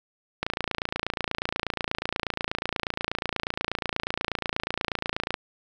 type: click train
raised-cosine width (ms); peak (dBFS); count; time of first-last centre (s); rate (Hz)
0.3; -10; 140; 0.43-5.342; 28.3
effects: none